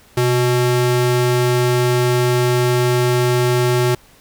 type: ring-modulated tone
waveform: square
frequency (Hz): 246.9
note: B3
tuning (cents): 0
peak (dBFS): -11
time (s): 0.17-3.95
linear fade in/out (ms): 5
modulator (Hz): 120
effects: pink hiss -49 dBFS RMS until 4.2 s